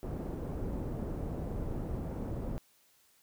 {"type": "low-pass noise", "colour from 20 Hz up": "pink", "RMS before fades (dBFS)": -37, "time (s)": [0.03, 2.58], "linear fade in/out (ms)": 0, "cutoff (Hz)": 490, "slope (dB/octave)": 12, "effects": ["white hiss -67 dBFS RMS until 3.22 s"]}